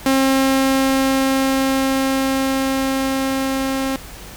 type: tone with level ramp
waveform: sawtooth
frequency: 267.7 Hz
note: C4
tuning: 40 cents sharp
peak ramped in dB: -9 to -15 dBFS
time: 0.06-3.96 s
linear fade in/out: 2 ms
effects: added 48 Hz sine -39 dBFS peak until 4.36 s + pink hiss -37 dBFS RMS until 4.36 s